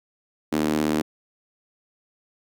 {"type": "tone with high-pass filter", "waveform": "sawtooth", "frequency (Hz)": 76.4, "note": "D#2", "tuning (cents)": -31, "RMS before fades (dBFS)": -23, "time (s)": [0.52, 1.02], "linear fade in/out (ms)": 10, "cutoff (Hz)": 270, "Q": 3, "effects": []}